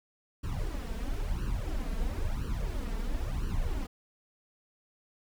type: noise with flanger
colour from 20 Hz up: brown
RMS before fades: -32 dBFS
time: 0.43-3.87 s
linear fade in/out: 10 ms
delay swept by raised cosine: 0.68 to 4.48 ms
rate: 0.99 Hz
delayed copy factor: +0.95
effects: none

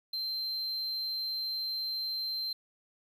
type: tone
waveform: triangle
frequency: 4126 Hz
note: C8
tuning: 25 cents flat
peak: -31 dBFS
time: 0.13-2.53 s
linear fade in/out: 5 ms
effects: 11-bit

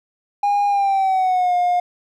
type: tone with pitch glide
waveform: triangle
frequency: 814 to 712.7 Hz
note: G#5 to F5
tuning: -35 to +35 cents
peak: -12 dBFS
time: 0.43-1.8 s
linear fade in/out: 5 ms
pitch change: -230 cents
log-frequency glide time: 0.67-1.55 s
effects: tanh soft clip ceiling -9 dBFS

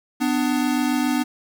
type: tone pair together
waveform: square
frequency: 249.7 / 296.9 Hz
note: B3 / D4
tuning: +19 / +19 cents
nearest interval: minor third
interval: 300 cents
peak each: -22 / -23 dBFS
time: 0.2-1.24 s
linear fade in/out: 20 ms
effects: 9-bit

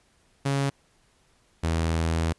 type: tone pair in turn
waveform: sawtooth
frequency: 138.59 / 81.88 Hz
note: C#3 / E2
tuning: 0 / -11 cents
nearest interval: major sixth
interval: 911 cents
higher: first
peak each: -19 dBFS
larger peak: neither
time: 0.45-0.7 / 1.63-2.33 s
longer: second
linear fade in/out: 10 ms
effects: pink hiss -64 dBFS RMS until 2.38 s + resampled to 24000 Hz

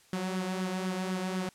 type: tone with flanger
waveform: sawtooth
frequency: 185.8 Hz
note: F#3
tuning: 7 cents sharp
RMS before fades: -33 dBFS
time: 0.13-1.49 s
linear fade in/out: 2 ms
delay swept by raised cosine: 0.58 to 4.28 ms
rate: 4 Hz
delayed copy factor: +0.5
effects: white hiss -61 dBFS RMS until 1.54 s + low-pass 10000 Hz 12 dB/octave

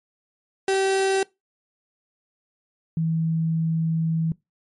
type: tone pair in turn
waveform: 35% pulse / sine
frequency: 386.2 / 162.38 Hz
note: G4 / E3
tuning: -26 / -26 cents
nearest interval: octave + minor third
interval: 1500 cents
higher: first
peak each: -17 / -20 dBFS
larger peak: first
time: 0.68-1.23 / 2.97-4.32 s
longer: second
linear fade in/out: 2 ms
effects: noise-tail reverb RT60 0.2 s tail -22 dB re dry + MP3 48 kbps

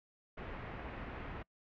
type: low-pass noise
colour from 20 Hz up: pink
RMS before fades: -45 dBFS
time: 0.37-1.43 s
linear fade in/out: 10 ms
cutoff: 2400 Hz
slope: 24 dB/octave
effects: noise-tail reverb RT60 0.1 s tail -25 dB re dry

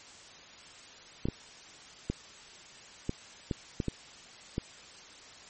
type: clicks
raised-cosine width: 3 ms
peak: -17 dBFS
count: 8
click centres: 1.255 / 1.286 / 2.1 / 3.094 / 3.512 / 3.802 / 3.883 / 4.581 s
effects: white hiss -51 dBFS RMS until 5.49 s + MP3 32 kbps

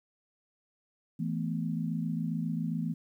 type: chord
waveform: sine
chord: E suspended fourth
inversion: none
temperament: just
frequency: 164.81 / 219.8 / 247.2 Hz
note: E3 / A3 / B3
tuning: 0 / -2 / +2 cents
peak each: -32 / -35 / -36 dBFS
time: 1.19-2.94 s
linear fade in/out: 10 ms
effects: 11-bit

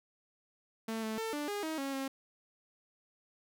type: tone with pitch steps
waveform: sawtooth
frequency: 223.6 / 219.5 / 447.1 / 294.1 / 409.8 / 316.8 / 274 / 269.7 Hz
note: A3 / A3 / A4 / D4 / G#4 / D#4 / C#4 / C#4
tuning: +28 / -4 / +28 / +3 / -23 / +31 / -20 / -47 cents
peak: -31 dBFS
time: 0.88-2.08 s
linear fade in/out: 5 ms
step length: 150 ms
effects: none

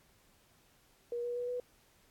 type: tone with pitch steps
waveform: sine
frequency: 477.2 / 482.5 / 487.8 / 493.2 Hz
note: A#4 / B4 / B4 / B4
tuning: +41 / -40 / -21 / -2 cents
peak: -34 dBFS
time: 1.12-1.6 s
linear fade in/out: 2 ms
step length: 120 ms
effects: pink hiss -67 dBFS RMS until 2.1 s + AAC 64 kbps

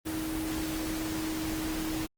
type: tone in noise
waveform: sine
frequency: 316.5 Hz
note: D#4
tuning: 30 cents sharp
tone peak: -32 dBFS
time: 0.05-2.07 s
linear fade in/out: 20 ms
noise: pink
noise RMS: -37 dBFS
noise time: 0.05-2.07 s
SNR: +2 dB
effects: Opus 24 kbps

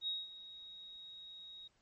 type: tone with ADSR envelope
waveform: sine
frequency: 3778 Hz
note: A#7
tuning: 22 cents sharp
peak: -34 dBFS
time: 0.01-1.68 s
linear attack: 63 ms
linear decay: 200 ms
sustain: -15 dB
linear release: 9 ms
effects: pink hiss -75 dBFS RMS until 1.81 s + MP3 32 kbps

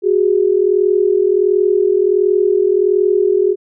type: tone pair together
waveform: sine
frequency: 370 / 411.4 Hz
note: F#4 / G#4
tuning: 0 / -16 cents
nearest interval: major second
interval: 184 cents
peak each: -13 dBFS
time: 0.02-3.56 s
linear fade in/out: 50 ms
effects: none

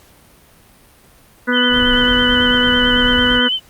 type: harmonic tone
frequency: 246.9 Hz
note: B3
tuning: in tune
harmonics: 1 / 2 / 4 / 5 / 6 / 7 / 8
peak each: -17 / -21 / -26 / -27 / -17 / -27 / -25 dBFS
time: 1.47-3.49 s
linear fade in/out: 20 ms
type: tone with vibrato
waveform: sine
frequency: 3043 Hz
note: F#7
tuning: 48 cents sharp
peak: -15 dBFS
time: 1.52-3.6 s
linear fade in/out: 50 ms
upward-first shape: sine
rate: 9 Hz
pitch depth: 39 cents each way
type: noise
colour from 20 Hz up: brown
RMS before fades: -25 dBFS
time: 1.69-3.41 s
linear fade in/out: 50 ms
effects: pink hiss -48 dBFS RMS until 3.69 s + Opus 48 kbps

